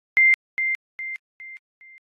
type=tone with echo; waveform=sine; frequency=2093 Hz; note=C7; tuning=in tune; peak=-12 dBFS; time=0.17-0.34 s; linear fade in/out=0 ms; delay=410 ms; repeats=4; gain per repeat=-8 dB; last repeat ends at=1.98 s; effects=AAC 32 kbps